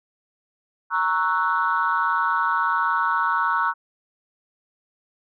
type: chord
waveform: sine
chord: F# dominant seventh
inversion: first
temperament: equal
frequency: 932.3 / 1108.7 / 1318.5 / 1480 Hz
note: A#5 / C#6 / E6 / F#6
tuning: 0 / 0 / 0 / 0 cents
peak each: -24 dBFS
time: 0.9-3.74 s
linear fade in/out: 50 ms
effects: tanh soft clip ceiling -10 dBFS